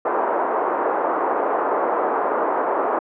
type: band-pass noise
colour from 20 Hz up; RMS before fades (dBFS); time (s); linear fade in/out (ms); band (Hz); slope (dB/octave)
white; -21; 0.05-2.99; 5; 350 to 1100; 24
effects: low-pass 2000 Hz 12 dB/octave